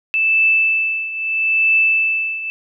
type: tone with tremolo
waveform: sine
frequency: 2637 Hz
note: E7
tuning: in tune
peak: -10 dBFS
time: 0.14-2.5 s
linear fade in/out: 0 ms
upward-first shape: triangle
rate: 0.77 Hz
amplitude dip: 80%
effects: none